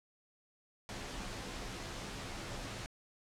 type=noise with comb filter; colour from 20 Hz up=pink; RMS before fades=-43 dBFS; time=0.89-2.86 s; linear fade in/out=0 ms; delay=13 ms; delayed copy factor=-0.5; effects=low-pass 7000 Hz 12 dB/octave